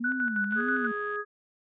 sine tone with vibrato, 229.2 Hz, A#3, 29 cents flat, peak -30 dBFS, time 0-0.92 s, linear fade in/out 10 ms, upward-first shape sine, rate 1.7 Hz, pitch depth 220 cents each way
sine tone with tremolo, 1482 Hz, F#6, 2 cents sharp, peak -25 dBFS, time 0.04-0.87 s, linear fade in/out 5 ms, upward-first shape square, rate 6.2 Hz, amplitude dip 55%
click train, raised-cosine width 0.2 ms, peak -34 dBFS, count 60, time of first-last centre 0.51-1.158 s, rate 91 Hz
harmonic tone, 415.3 Hz, G#4, in tune, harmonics 1 / 3 / 4, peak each -34 / -34 / -34 dBFS, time 0.55-1.25 s, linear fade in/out 50 ms
effects resampled to 8000 Hz

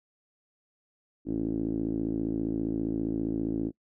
5% pulse tone with low-pass filter, 55 Hz, A1, in tune, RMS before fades -30 dBFS, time 1.25-3.72 s, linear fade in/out 50 ms, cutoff 300 Hz, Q 5.3, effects noise-tail reverb RT60 0.1 s tail -23 dB re dry

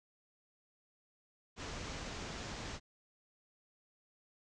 pink low-pass noise, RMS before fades -44 dBFS, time 1.56-2.8 s, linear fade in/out 50 ms, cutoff 7200 Hz, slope 48 dB/octave, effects none

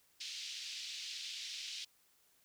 white band-pass noise, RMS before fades -45 dBFS, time 0.2-1.85 s, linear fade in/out 10 ms, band 2700 to 5200 Hz, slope 24 dB/octave, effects white hiss -71 dBFS RMS until 2.44 s

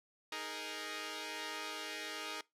5% pulse chord, D# suspended fourth, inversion none, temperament equal, 311.1 / 415.3 / 466.2 Hz, D#4 / G#4 / A#4, 0 / 0 / 0 cents, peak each -34 dBFS, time 0.32-2.41 s, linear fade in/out 2 ms, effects noise-tail reverb RT60 0.2 s tail -22 dB re dry + low-pass 10000 Hz 12 dB/octave

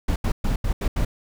brown noise bursts at uneven times, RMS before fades -21 dBFS, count 6, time 0.08-0.16 / 0.24-0.32 / 0.44-0.56 / 0.64-0.73 / 0.81-0.88 / 0.96-1.05 s, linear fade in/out 5 ms, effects none

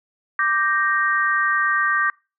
sine chord, G minor, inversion second, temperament equal, 1174.7 / 1568 / 1864.7 Hz, D6 / G6 / Bb6, 0 / 0 / 0 cents, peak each -21 / -21 / -22 dBFS, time 0.39-2.1 s, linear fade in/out 2 ms, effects noise-tail reverb RT60 0.3 s tail -25 dB re dry

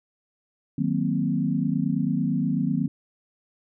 sine chord, C half-diminished seventh, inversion first, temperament equal, 155.56 / 185 / 233.1 / 261.6 Hz, Eb3 / Gb3 / Bb3 / C4, 0 / 0 / 0 / 0 cents, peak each -27 dBFS, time 0.78-2.88 s, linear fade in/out 5 ms, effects none

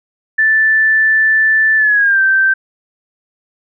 sine tone with pitch glide, 1760 to 1559 Hz, A6 to G6, 0 to -10 cents, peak -8 dBFS, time 0.38-2.54 s, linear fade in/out 10 ms, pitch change -210 cents, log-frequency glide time 1.77-2.21 s, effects none

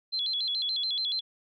sine tone with vibrato, 3727 Hz, A#7, 1 cent flat, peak -27 dBFS, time 0.12-1.21 s, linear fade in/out 20 ms, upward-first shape square, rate 7 Hz, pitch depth 170 cents each way, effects none

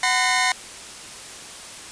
sawtooth tone cluster, 743 / 1012 / 1830 / 2145 Hz, F#5 / B5 / A#6 / C7, +7 / +42 / -32 / +42 cents, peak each -20 dBFS, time 0.03-0.52 s, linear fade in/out 2 ms, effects white hiss -38 dBFS RMS until 1.91 s + resampled to 22050 Hz

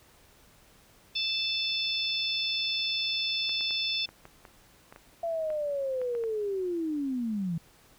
harmonic tone, 880 Hz, A5, in tune, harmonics 3 / 4 / 5 / 6, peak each -34 / -30 / -40 / -33 dBFS, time 1.15-4.06 s, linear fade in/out 10 ms
clicks, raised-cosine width 0.5 ms, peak -31 dBFS, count 12, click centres 3.494 / 3.609 / 3.708 / 4.09 / 4.254 / 4.452 / 4.925 / 4.961 / 5.503 / 6.016 / 6.151 / 6.238 s
sine linear sweep, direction down, 679 to 159.1 Hz, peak -28 dBFS, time 5.23-7.58 s, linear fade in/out 5 ms
effects pink hiss -59 dBFS RMS until 7.98 s

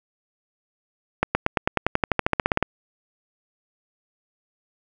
accelerating click train, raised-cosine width 0.5 ms, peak -3 dBFS, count 18, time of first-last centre 1.23-2.627 s, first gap 120 ms, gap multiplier 0.95, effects none

